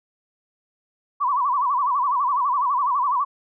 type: tone with vibrato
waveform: sine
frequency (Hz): 1062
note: C6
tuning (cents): +25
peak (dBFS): -18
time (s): 1.2-3.25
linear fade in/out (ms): 20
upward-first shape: sine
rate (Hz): 12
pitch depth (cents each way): 160
effects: none

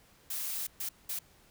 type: noise bursts at uneven times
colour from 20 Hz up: blue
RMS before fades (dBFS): -36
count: 3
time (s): 0.3-0.67 / 0.8-0.89 / 1.09-1.19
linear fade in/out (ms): 5
effects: pink hiss -62 dBFS RMS until 1.5 s

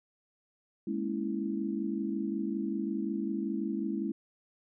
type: chord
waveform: sine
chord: A# half-diminished seventh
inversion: third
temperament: equal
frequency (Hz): 207.7 / 233.1 / 277.2 / 329.6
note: G#3 / A#3 / C#4 / E4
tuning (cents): 0 / 0 / 0 / 0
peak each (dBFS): -34 / -39 / -37 / -35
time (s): 0.87-4.12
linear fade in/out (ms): 5
effects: none

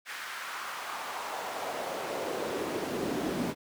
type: noise with high-pass filter sweep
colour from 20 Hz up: brown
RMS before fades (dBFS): -35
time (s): 0.05-3.55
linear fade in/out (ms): 50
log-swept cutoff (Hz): 1700 to 230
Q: 1.8
effects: none

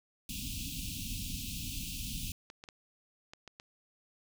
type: band-stop noise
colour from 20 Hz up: pink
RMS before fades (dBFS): -39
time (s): 0.29-2.32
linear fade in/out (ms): 2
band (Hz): 290 to 2500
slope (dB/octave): 96
type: clicks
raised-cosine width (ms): 0.2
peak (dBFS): -30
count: 6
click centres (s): 2.501 / 2.639 / 2.688 / 3.335 / 3.477 / 3.599
effects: none

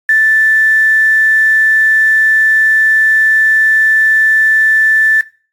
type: tone with quantisation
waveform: sine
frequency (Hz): 1760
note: A6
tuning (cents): 0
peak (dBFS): -6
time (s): 0.09-5.21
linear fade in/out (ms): 2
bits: 5
effects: noise-tail reverb RT60 0.4 s tail -20 dB re dry + AAC 64 kbps

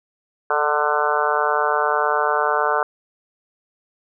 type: harmonic tone with a mistuned harmonic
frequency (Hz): 149.1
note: D3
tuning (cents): +27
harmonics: 3 / 4 / 5 / 6 / 7 / 8 / 9 / 10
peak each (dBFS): -25 / -25 / -25 / -25 / -25 / -25 / -25 / -25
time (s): 0.5-2.83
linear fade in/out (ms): 2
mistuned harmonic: 3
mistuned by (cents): -22
effects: none

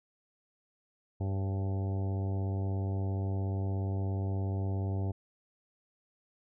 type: harmonic tone with a mistuned harmonic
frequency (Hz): 97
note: G2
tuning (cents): -18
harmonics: 1 / 2 / 3 / 4 / 5 / 6 / 7 / 8 / 9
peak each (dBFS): -30 / -41 / -43 / -44 / -50 / -51 / -48 / -52 / -54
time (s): 1.2-5.12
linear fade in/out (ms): 10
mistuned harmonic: 6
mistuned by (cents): -40
effects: none

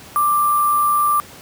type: tone with sample-and-hold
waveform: sine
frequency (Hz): 1180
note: D6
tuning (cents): +8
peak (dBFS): -13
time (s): 0.16-1.2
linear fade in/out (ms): 0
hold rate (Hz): 11025
effects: pink hiss -40 dBFS RMS until 1.41 s + high-pass 80 Hz 12 dB/octave

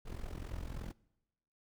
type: noise with amplitude modulation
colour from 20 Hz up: brown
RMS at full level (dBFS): -39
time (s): 0.05-0.93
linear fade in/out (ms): 20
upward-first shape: sine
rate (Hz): 43.4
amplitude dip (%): 80
effects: noise-tail reverb RT60 1.0 s tail -24 dB re dry

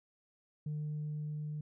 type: tone with level ramp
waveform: sine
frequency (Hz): 150.7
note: D3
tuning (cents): +45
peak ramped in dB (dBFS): -33 to -36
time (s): 0.66-1.61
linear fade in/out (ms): 5
effects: tanh soft clip ceiling -33 dBFS

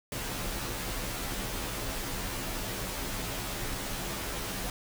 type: noise with comb filter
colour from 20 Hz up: pink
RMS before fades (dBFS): -35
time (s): 0.12-4.7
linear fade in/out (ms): 2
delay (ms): 13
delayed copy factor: -0.95
effects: none

